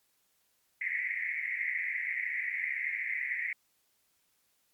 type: band-pass noise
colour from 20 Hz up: pink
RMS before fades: -34 dBFS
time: 0.81-3.53 s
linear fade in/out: 2 ms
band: 1900 to 2200 Hz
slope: 96 dB/octave
effects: white hiss -73 dBFS RMS until 4.73 s + MP3 96 kbps